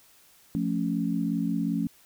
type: chord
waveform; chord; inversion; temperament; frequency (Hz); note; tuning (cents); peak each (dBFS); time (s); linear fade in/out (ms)
sine; F augmented; none; equal; 174.61 / 220 / 277.2; F3 / A3 / C#4; 0 / 0 / 0; -29; 0.55-1.87; 0
effects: white hiss -58 dBFS RMS until 2.05 s